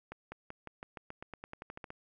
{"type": "accelerating click train", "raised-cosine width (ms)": 0.5, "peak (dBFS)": -28, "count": 16, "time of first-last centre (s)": [0.12, 1.904], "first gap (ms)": 200, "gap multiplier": 0.92, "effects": []}